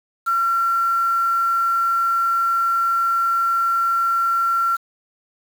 sine tone with quantisation, 1363 Hz, F6, 43 cents flat, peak -16 dBFS, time 0.26-4.77 s, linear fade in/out 20 ms, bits 6, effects none

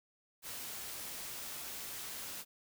white noise, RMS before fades -44 dBFS, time 0.42-2.45 s, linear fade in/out 50 ms, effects none

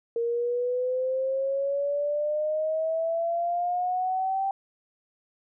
sine exponential sweep, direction up, 463.5 to 784 Hz, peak -24 dBFS, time 0.16-4.51 s, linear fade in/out 2 ms, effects none

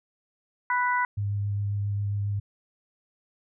harmonic tone, 493.9 Hz, B4, in tune, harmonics 2 / 3 / 4, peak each -24 / -28 / -30 dBFS, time 0.7-1.05 s, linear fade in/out 2 ms
sine tone with vibrato, 101.6 Hz, G#2, 38 cents flat, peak -25 dBFS, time 1.17-2.4 s, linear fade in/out 10 ms, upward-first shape sine, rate 7.4 Hz, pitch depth 12 cents each way
effects none

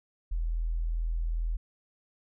sine tone, 41.2 Hz, E1, in tune, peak -27 dBFS, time 0.31-1.57 s, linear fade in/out 10 ms, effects none

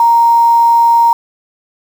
sine tone with quantisation, 932.3 Hz, A#5, in tune, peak -5 dBFS, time 0-1.13 s, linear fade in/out 2 ms, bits 5, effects none

